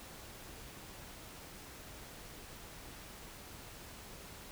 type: silence
effects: pink hiss -51 dBFS RMS until 4.51 s